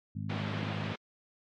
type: harmonic tone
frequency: 51.91 Hz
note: G#1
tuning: in tune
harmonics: 2 / 3 / 4 / 5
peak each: -37 / -39 / -40 / -46 dBFS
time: 0.15-0.93 s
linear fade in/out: 10 ms
type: band-pass noise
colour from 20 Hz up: pink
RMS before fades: -39 dBFS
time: 0.29-0.96 s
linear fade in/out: 10 ms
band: 120 to 3600 Hz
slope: 24 dB/octave
effects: MP3 64 kbps